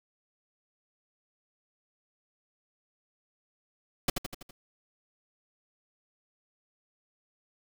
pink noise with echo, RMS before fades -25 dBFS, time 4.08-4.1 s, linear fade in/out 5 ms, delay 82 ms, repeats 5, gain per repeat -5 dB, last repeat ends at 4.51 s, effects none

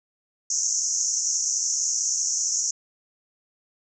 pink band-pass noise, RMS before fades -25 dBFS, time 0.5-2.71 s, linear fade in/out 5 ms, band 5700 to 7000 Hz, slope 96 dB/octave, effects none

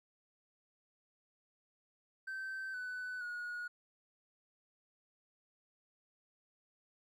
triangle tone with pitch steps, 1548 / 1497.9 / 1449.3 Hz, G6 / F#6 / F#6, -22 / +21 / -36 cents, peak -37 dBFS, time 2.27-3.68 s, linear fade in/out 10 ms, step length 470 ms, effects tanh soft clip ceiling -34 dBFS

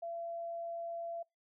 sine tone, 677 Hz, E5, 46 cents sharp, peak -38 dBFS, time 0.02-1.23 s, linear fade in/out 10 ms, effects noise-tail reverb RT60 0.2 s tail -26 dB re dry

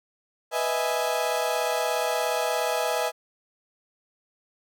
35% pulse chord, E major seventh, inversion second, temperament equal, 493.9 / 622.3 / 659.3 / 830.6 Hz, B4 / D#5 / E5 / G#5, 0 / 0 / 0 / 0 cents, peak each -28 dBFS, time 0.51-3.12 s, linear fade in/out 50 ms, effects none

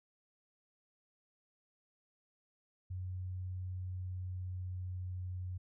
sine tone with pitch glide, 91.9 to 91.21 Hz, F#2 to F#2, -11 to -24 cents, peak -38 dBFS, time 2.9-5.58 s, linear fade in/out 10 ms, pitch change -13 cents, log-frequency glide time 3.74-5.29 s, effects none

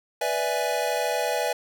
square chord, E dominant seventh, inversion second, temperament equal, 493.9 / 587.3 / 659.3 / 830.6 Hz, B4 / D5 / E5 / G#5, 0 / 0 / 0 / 0 cents, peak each -30 dBFS, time 0.21-1.53 s, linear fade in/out 5 ms, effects none

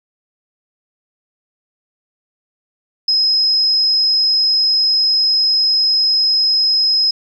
sine tone, 5110 Hz, D#8, 45 cents sharp, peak -11 dBFS, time 3.08-7.11 s, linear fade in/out 5 ms, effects 8-bit

